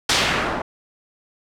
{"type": "noise with low-pass filter sweep", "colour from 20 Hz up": "white", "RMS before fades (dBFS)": -21, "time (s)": [0.09, 0.62], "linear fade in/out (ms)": 5, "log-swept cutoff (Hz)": [5600, 810], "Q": 0.95, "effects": []}